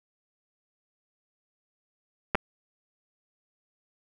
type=clicks; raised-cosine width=0.5 ms; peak=-9 dBFS; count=2; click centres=2.348 / 2.353 s; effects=8-bit